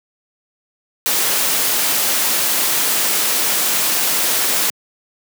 white noise, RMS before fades -17 dBFS, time 1.06-4.7 s, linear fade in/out 0 ms, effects high-pass 200 Hz 12 dB/octave

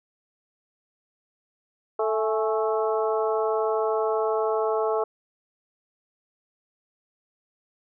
harmonic tone with a mistuned harmonic, 219.7 Hz, A3, 2 cents flat, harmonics 2 / 3 / 4 / 5 / 6, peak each -24 / -28 / -30 / -32 / -34 dBFS, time 1.99-5.04 s, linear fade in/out 5 ms, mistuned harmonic 4, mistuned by -65 cents, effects none

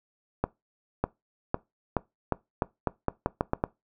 accelerating click train, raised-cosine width 1 ms, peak -10 dBFS, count 12, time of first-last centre 0.44-3.639 s, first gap 600 ms, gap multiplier 0.84, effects noise-tail reverb RT60 0.2 s tail -21 dB re dry

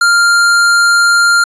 square tone, 1396.9 Hz, F6, in tune, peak -7 dBFS, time 0.01-1.44 s, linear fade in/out 5 ms, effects resampled to 22050 Hz

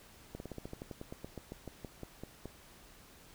slowing click train, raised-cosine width 2 ms, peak -29 dBFS, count 19, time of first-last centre 0.35-2.456 s, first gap 51 ms, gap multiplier 1.09, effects pink hiss -58 dBFS RMS until 3.34 s

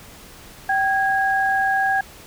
sine tone pair together, 775.4 / 1643 Hz, G5 / G#6, -19 / -19 cents, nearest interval octave + minor second, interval 1300 cents, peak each -19 / -20 dBFS, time 0.69-2.01 s, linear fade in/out 5 ms, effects pink hiss -43 dBFS RMS until 2.26 s

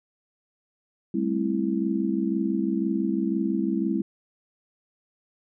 sine chord, A minor seventh, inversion third, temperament just, 198 / 220 / 264 / 330 Hz, G3 / A3 / C4 / E4, +18 / 0 / +16 / +2 cents, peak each -27 / -30 / -29 / -27 dBFS, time 1.14-4.02 s, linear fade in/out 5 ms, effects none

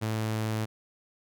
sawtooth tone, 109.6 Hz, A2, 6 cents flat, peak -24 dBFS, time 0.01-0.66 s, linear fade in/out 20 ms, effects none

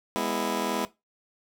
15% pulse chord, E major, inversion first, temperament just, 206 / 247.2 / 329.6 Hz, G#3 / B3 / E4, -14 / +2 / 0 cents, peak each -25 dBFS, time 0.16-0.85 s, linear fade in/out 0 ms, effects noise-tail reverb RT60 0.2 s tail -17 dB re dry

